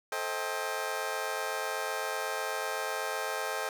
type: chord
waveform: 20% pulse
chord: A half-diminished seventh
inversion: none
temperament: just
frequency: 440 / 528 / 633.6 / 792 Hz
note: A4 / C5 / Eb5 / G5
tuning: 0 / +16 / +31 / +18 cents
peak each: -33 dBFS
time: 0.12-3.69 s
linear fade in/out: 2 ms
effects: none